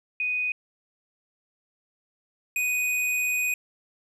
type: tone pair in turn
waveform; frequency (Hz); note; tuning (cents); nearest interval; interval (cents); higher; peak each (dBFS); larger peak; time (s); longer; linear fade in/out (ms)
sine / square; 2489 / 2489; D#7 / D#7; 0 / 0; unison; 0; neither; -24; neither; 0.2-0.52 / 2.56-3.54; second; 2
effects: resampled to 32000 Hz + 11-bit